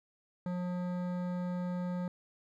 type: tone with hard clipping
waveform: sine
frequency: 179 Hz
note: F3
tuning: 43 cents sharp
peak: -35 dBFS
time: 0.46-2.08 s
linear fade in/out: 2 ms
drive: 14 dB
effects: none